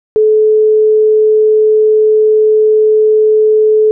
sine tone, 431.2 Hz, A4, 35 cents flat, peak -5 dBFS, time 0.16-3.91 s, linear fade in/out 0 ms, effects none

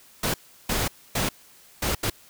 pink noise bursts at uneven times, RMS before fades -25 dBFS, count 5, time 0.23-0.34 / 0.69-0.88 / 1.15-1.29 / 1.82-1.95 / 2.03-2.1 s, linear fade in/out 5 ms, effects white hiss -53 dBFS RMS until 2.29 s

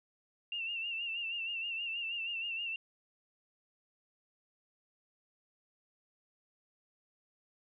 sine tone with vibrato, 2744 Hz, F7, 31 cents flat, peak -35 dBFS, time 0.52-2.76 s, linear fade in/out 2 ms, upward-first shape sine, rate 6.3 Hz, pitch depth 64 cents each way, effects none

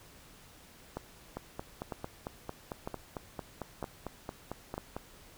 two click trains, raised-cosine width 1 ms, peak -23 / -22 dBFS, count 17 / 5, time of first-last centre 1.37-4.966 / 0.97-4.78 s, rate 4.45 / 1.05 Hz, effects pink hiss -56 dBFS RMS until 5.37 s

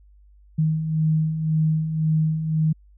sine beating tone pair, 155.56 / 157.46 Hz, D#3 / D#3, 0 / +21 cents, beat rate 1.9 Hz, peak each -27 / -19 dBFS, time 0.58-2.73 s, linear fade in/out 10 ms, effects added 50 Hz sine -49 dBFS peak until 2.97 s

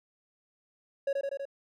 triangle tone with echo, 554.4 Hz, C#5, in tune, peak -24 dBFS, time 1.07-1.13 s, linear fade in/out 5 ms, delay 81 ms, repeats 4, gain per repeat -2 dB, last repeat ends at 1.454 s, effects none

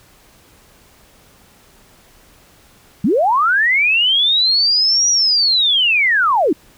sine linear two-way sweep, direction up then down, 164.81 to 5830 to 256.6 Hz, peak -11 dBFS, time 3.04-6.53 s, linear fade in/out 5 ms, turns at 5.09 s, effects pink hiss -49 dBFS RMS until 6.77 s

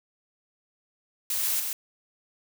blue noise with echo, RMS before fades -28 dBFS, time 1.3-1.6 s, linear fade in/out 2 ms, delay 130 ms, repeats 1, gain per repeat -3 dB, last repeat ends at 1.73 s, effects none

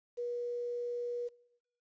sine tone with quantisation, 482.1 Hz, B4, 42 cents flat, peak -34 dBFS, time 0.17-1.29 s, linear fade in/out 20 ms, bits 10, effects noise-tail reverb RT60 0.9 s tail -25 dB re dry + resampled to 16000 Hz

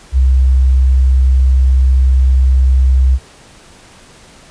sine tone, 65 Hz, C2, 11 cents flat, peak -6 dBFS, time 0.12-3.19 s, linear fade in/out 50 ms, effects pink hiss -41 dBFS RMS until 4.5 s + resampled to 22050 Hz

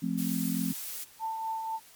sine chord, F major, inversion none, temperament just, 174.61 / 218.3 / 261.9 Hz, F3 / A3 / C4, 0 / -13 / +2 cents, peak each -32 / -32 / -32 dBFS, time 0.02-0.73 s, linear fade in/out 10 ms
blue noise, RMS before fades -38 dBFS, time 0.17-1.05 s, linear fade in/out 20 ms
sine tone with tremolo, 891 Hz, A5, 22 cents sharp, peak -29 dBFS, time 1.19-1.8 s, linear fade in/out 50 ms, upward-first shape triangle, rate 4 Hz, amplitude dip 40%
effects white hiss -55 dBFS RMS until 1.95 s + MP3 96 kbps

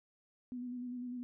sine tone with vibrato, 246.9 Hz, B3, in tune, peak -39 dBFS, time 0.52-1.23 s, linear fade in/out 0 ms, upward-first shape square, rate 10 Hz, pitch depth 24 cents each way, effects none

